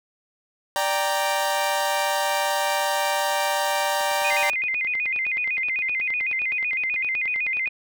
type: chord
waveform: sawtooth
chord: G minor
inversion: second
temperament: equal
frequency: 587.3 / 784 / 932.3 Hz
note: D5 / G5 / Bb5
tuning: 0 / 0 / 0 cents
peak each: -22 dBFS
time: 0.76-4.5 s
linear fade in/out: 0 ms
type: click train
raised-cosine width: 0.3 ms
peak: -22 dBFS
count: 36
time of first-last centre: 4.01-7.675 s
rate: 9.55 Hz
type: tone with vibrato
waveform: sine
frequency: 2270 Hz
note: C#7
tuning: 41 cents sharp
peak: -22 dBFS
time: 4.24-7.69 s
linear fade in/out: 10 ms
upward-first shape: square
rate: 7.9 Hz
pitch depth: 150 cents each way
effects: none